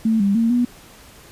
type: tone with pitch steps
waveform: sine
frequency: 222.7 / 199.2 / 228.8 / 243.4 Hz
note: A3 / G3 / A#3 / B3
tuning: +21 / +28 / -32 / -25 cents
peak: -14 dBFS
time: 0.05-0.65 s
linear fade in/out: 5 ms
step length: 150 ms
effects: pink hiss -45 dBFS RMS until 1.31 s + resampled to 32000 Hz